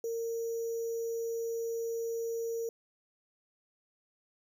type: tone with sample-and-hold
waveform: sine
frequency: 460 Hz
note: A#4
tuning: 23 cents flat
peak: -32 dBFS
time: 0.04-2.69 s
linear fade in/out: 2 ms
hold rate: 6300 Hz
effects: none